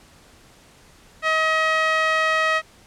sawtooth tone with band-pass filter, 635 Hz, D#5, 35 cents sharp, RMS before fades -20 dBFS, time 1.22-2.62 s, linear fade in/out 50 ms, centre 1800 Hz, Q 1.7, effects pink hiss -51 dBFS RMS until 2.86 s + low-pass 10000 Hz 12 dB/octave

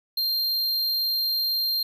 square tone, 4186 Hz, C8, in tune, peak -23 dBFS, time 0.17-1.83 s, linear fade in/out 5 ms, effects 10-bit

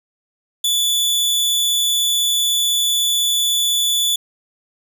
sawtooth tone with amplitude modulation, 3466 Hz, A7, 27 cents flat, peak -11 dBFS, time 0.64-4.16 s, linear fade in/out 5 ms, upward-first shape sine, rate 198 Hz, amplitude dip 25%, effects none

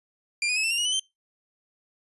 sawtooth tone with pitch steps, 2386 / 2479 / 2575 / 2675 / 2779 / 2887 / 2999 / 3116 Hz, D7 / D#7 / E7 / E7 / F7 / F#7 / F#7 / G7, +27 / -7 / -41 / +25 / -9 / -43 / +23 / -11 cents, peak -20 dBFS, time 0.42-0.996 s, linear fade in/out 2 ms, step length 72 ms, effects noise-tail reverb RT60 0.2 s tail -24 dB re dry + resampled to 24000 Hz

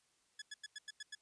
15% pulse tone bursts, 1700 Hz, G#6, 40 cents sharp, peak -38 dBFS, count 7, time 0.39-1.151 s, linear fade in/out 5 ms, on 29 ms, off 93 ms, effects white hiss -75 dBFS RMS until 1.21 s + resampled to 22050 Hz

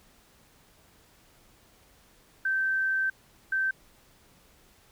sine tone bursts at uneven times, 1553 Hz, G6, 17 cents flat, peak -24 dBFS, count 2, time 2.45-3.1 / 3.52-3.71 s, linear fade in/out 5 ms, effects pink hiss -60 dBFS RMS until 4.91 s

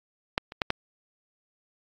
clicks, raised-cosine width 0.3 ms, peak -7 / -24 / -8 / -8 dBFS, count 4, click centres 0.379 / 0.521 / 0.618 / 0.704 s, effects AAC 64 kbps

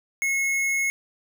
sine tone with tanh clipping, 2176 Hz, C#7, 33 cents flat, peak -23 dBFS, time 0.22-0.9 s, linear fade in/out 0 ms, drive 17 dB, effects none

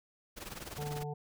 pink noise with tremolo, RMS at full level -41 dBFS, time 0.36-1.04 s, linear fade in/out 20 ms, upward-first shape triangle, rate 20 Hz, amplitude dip 85%
harmonic tone, 147.4 Hz, D3, 7 cents sharp, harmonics 1 / 3 / 5 / 6, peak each -38 / -42 / -45 / -49 dBFS, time 0.78-1.14 s, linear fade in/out 10 ms
effects none

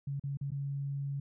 sine tone with dropouts, 139.8 Hz, C#3, 15 cents sharp, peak -33 dBFS, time 0.07-1.2 s, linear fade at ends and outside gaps 5 ms, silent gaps 0.197-0.237 / 0.372-0.411 / 0.506-0.517 s, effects none

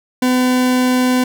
40% pulse tone, 252.6 Hz, B3, 39 cents sharp, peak -11 dBFS, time 0.22-1.24 s, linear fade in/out 5 ms, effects none

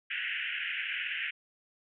white band-pass noise, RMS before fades -35 dBFS, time 0.1-1.31 s, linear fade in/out 10 ms, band 1500 to 3000 Hz, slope 96 dB/octave, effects none

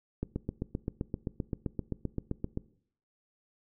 click train, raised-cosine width 3 ms, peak -19 dBFS, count 19, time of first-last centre 0.23-2.574 s, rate 7.68 Hz, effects noise-tail reverb RT60 0.6 s tail -20 dB re dry

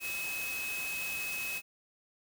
sine tone in noise, 2564 Hz, E7, 49 cents flat, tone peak -35 dBFS, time 0-1.62 s, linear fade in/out 50 ms, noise white, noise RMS -41 dBFS, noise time 0-1.62 s, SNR +3 dB, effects none

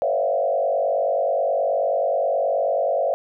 sine tone with frequency modulation, 608 Hz, D#5, 40 cents flat, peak -18 dBFS, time 0.02-3.14 s, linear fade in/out 0 ms, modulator 49.4 Hz, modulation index 2, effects none

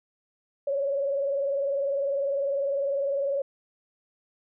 sine tone with vibrato, 557 Hz, C#5, 8 cents sharp, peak -24 dBFS, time 0.67-3.42 s, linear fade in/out 5 ms, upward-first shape triangle, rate 20 Hz, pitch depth 73 cents each way, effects none

